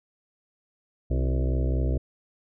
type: harmonic tone with a mistuned harmonic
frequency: 64.3 Hz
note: C2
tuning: 30 cents flat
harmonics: 1 / 2 / 4 / 5 / 6 / 7 / 8 / 9 / 10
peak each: -23 / -29 / -35 / -37 / -39 / -40 / -41 / -42 / -43 dBFS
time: 1.1-1.98 s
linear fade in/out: 10 ms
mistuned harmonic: 5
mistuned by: +59 cents
effects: none